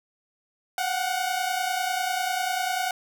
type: tone pair together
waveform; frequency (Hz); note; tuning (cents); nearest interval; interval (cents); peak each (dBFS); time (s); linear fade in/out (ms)
sawtooth; 722.9 / 753; F#5 / F#5; -40 / +30; minor second; 70; -24; 0.78-2.91; 2
effects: none